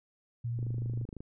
sine tone with vibrato, 118.1 Hz, A#2, 23 cents sharp, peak -31 dBFS, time 0.44-1.05 s, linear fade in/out 10 ms, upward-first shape square, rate 13 Hz, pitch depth 15 cents each way
click train, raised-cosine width 3 ms, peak -30 dBFS, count 17, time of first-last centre 0.59-1.205 s, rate 26 Hz
effects none

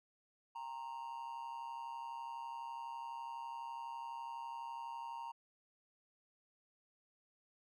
triangle tone with amplitude modulation, 930 Hz, A#5, 4 cents flat, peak -38 dBFS, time 0.55-5.32 s, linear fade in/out 10 ms, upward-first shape sine, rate 132 Hz, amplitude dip 70%, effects none

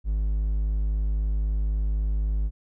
triangle tone, 51.9 Hz, G#1, in tune, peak -20 dBFS, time 0.04-2.51 s, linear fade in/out 50 ms, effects none

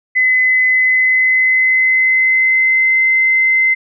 sine tone with pitch glide, 2026 to 2065 Hz, B6 to C7, +44 to -23 cents, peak -9 dBFS, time 0.15-3.75 s, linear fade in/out 20 ms, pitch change +33 cents, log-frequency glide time 0.75-3.02 s, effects none

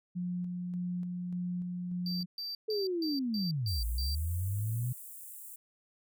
sine tone with tremolo, 178.2 Hz, F3, 35 cents sharp, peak -32 dBFS, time 0.15-2.26 s, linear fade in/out 20 ms, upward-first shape square, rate 1.7 Hz, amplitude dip 25%
triangle tone bursts, 4664 Hz, D8, 13 cents flat, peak -35 dBFS, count 7, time 2.06-4.15 s, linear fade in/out 2 ms, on 170 ms, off 150 ms
sine linear two-way sweep, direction down then up, 440 to 53.4 to 126.4 Hz, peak -30 dBFS, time 2.68-4.93 s, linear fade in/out 10 ms, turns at 3.83 s
white high-pass noise, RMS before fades -47 dBFS, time 3.67-5.56 s, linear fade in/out 5 ms, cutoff 7800 Hz, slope 48 dB/octave
effects none

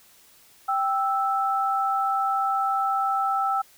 sine tone pair together, 784 / 1318.5 Hz, G5 / E6, 0 / 0 cents, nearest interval major sixth, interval 900 cents, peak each -24 dBFS, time 0.68-3.62 s, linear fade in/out 10 ms, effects white hiss -55 dBFS RMS until 3.77 s

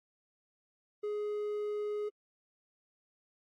triangle tone, 417.9 Hz, G#4, 11 cents sharp, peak -31 dBFS, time 1.03-2.09 s, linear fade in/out 10 ms, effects AAC 48 kbps

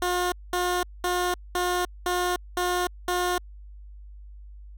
15% pulse tone bursts, 357.8 Hz, F4, 42 cents sharp, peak -17 dBFS, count 7, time 0.02-3.38 s, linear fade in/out 2 ms, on 300 ms, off 210 ms, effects added 50 Hz sine -41 dBFS peak until 4.77 s

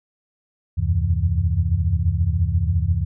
sine tone cluster, 78.4 / 86.8 / 92.9 / 125.5 / 161.4 Hz, D#2 / F2 / F#2 / B2 / E3, +14 / -10 / +7 / +28 / -36 cents, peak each -21 / -27 / -20 / -29 / -28 dBFS, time 0.77-3.05 s, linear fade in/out 20 ms, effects none

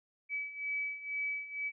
sine beating tone pair, 2288 / 2290.1 Hz, D7 / D7, -46 / -44 cents, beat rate 2.1 Hz, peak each -40 / -36 dBFS, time 0.29-1.72 s, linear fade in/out 50 ms, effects none

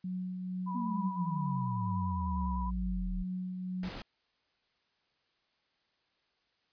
sine tone with tremolo, 183.6 Hz, F#3, 13 cents flat, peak -33 dBFS, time 0.04-3.89 s, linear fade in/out 5 ms, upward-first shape triangle, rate 2.2 Hz, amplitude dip 35%
sine tone with vibrato, 986 Hz, B5, 3 cents flat, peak -37 dBFS, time 0.66-2.71 s, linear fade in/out 20 ms, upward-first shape square, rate 10 Hz, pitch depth 23 cents each way
sine exponential sweep, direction down, 246.9 to 38.31 Hz, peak -33 dBFS, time 0.74-3.24 s, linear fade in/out 20 ms
pink noise, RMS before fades -43 dBFS, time 3.83-4.02 s, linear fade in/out 2 ms
effects white hiss -75 dBFS RMS until 6.72 s + resampled to 11025 Hz

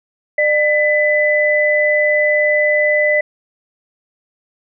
sine tone pair together, 600 / 2001 Hz, D5 / B6, +37 / +22 cents, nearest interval octave + major sixth, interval 2085 cents, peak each -14 dBFS, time 0.38-3.21 s, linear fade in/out 5 ms, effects none

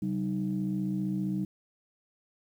sine tone cluster, 135.5 / 190.7 / 309.1 Hz, C#3 / G3 / D#4, -39 / -47 / -11 cents, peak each -36 / -29 / -34 dBFS, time 0.02-1.45 s, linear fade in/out 5 ms, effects tanh soft clip ceiling -20 dBFS + 10-bit

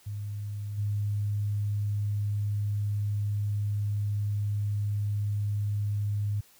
sine tone with level steps, 103.1 Hz, G#2, 12 cents flat, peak -32 / -26 dBFS, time 0.06-6.41 s, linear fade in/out 10 ms, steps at 0.77 s, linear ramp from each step 20 ms, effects white hiss -59 dBFS RMS until 6.59 s

